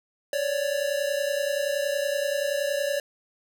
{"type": "tone pair together", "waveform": "square", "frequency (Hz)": [554.4, 585], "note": ["C#5", "D5"], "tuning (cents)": [0, -7], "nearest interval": "minor second", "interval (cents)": 93, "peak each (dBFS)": -28, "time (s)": [0.33, 3], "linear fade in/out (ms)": 2, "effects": []}